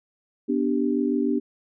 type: chord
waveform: sine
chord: G major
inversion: first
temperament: equal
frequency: 246.9 / 293.7 / 392 Hz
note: B3 / D4 / G4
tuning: 0 / 0 / 0 cents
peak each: -24 / -24 / -27 dBFS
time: 0.48-1.4 s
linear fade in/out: 20 ms
effects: none